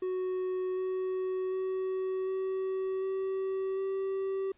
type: tone with pitch steps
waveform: triangle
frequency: 370 / 373.2 / 376.5 / 379.7 / 383 / 386.4 Hz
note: F#4 / F#4 / F#4 / F#4 / G4 / G4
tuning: 0 / +15 / +30 / +45 / -40 / -25 cents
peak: -28 dBFS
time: 0.02-4.52 s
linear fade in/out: 5 ms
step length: 750 ms
effects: pink hiss -68 dBFS RMS until 4.57 s + resampled to 8000 Hz